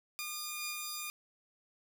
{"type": "tone pair together", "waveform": "10% pulse", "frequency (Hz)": [1213, 2428], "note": ["D#6", "D#7"], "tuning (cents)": [-44, -43], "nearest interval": "octave", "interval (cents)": 1201, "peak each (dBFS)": [-34, -31], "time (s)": [0.19, 1.1], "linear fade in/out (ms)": 0, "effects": []}